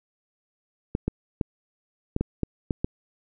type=clicks; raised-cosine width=3 ms; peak=-11 dBFS; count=8; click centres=0.951 / 1.08 / 1.412 / 2.164 / 2.21 / 2.433 / 2.708 / 2.845 s; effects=none